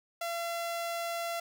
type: tone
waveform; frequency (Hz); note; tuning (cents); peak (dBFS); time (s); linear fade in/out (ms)
sawtooth; 680; F5; -46; -29; 0.21-1.4; 5
effects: none